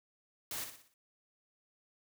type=noise with echo; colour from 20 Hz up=white; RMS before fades=-40 dBFS; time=0.51-0.64 s; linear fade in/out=2 ms; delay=60 ms; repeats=5; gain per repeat=-7 dB; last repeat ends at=0.94 s; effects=none